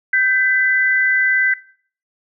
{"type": "tone pair together", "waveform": "sine", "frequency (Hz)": [1560.8, 2000], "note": ["G6", "B6"], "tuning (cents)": [-8, 21], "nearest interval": "major third", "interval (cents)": 429, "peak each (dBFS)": -15, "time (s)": [0.13, 1.54], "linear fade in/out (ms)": 5, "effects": ["noise-tail reverb RT60 0.5 s tail -20 dB re dry"]}